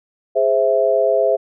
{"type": "chord", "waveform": "sine", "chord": "Ab augmented", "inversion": "none", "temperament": "equal", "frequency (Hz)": [415.3, 523.3, 659.3], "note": ["Ab4", "C5", "E5"], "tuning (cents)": [0, 0, 0], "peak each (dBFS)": [-19, -17, -16], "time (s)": [0.35, 1.37], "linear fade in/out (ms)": 20, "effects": []}